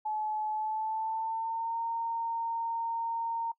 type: tone with pitch glide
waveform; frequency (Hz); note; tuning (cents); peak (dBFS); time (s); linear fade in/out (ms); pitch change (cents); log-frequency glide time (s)
sine; 858 to 919.6; A5 to A#5; -44 to -24; -30; 0.05-3.52; 10; +120; 0.5-1.77
effects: noise-tail reverb RT60 0.1 s tail -22 dB re dry